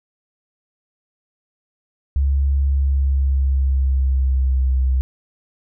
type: tone with pitch glide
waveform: sine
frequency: 69.1 to 64.85 Hz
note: C#2 to C2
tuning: -5 to -15 cents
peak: -14 dBFS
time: 2.16-5.01 s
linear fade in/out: 0 ms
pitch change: -110 cents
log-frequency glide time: 2.63-4.74 s
effects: none